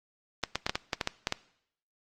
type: clicks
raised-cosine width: 0.2 ms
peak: -10 dBFS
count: 10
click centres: 0.437 / 0.556 / 0.665 / 0.695 / 0.755 / 0.932 / 1.012 / 1.074 / 1.271 / 1.324 s
effects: noise-tail reverb RT60 0.7 s tail -20 dB re dry + Opus 24 kbps